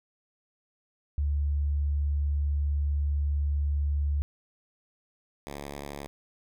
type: tone pair in turn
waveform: sine / 5% pulse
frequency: 72.3 / 71.26 Hz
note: D2 / C#2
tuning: -27 / +48 cents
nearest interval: unison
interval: 25 cents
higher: first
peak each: -24 / -26 dBFS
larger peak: first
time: 1.18-4.22 / 5.47-6.07 s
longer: first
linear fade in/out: 0 ms
effects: none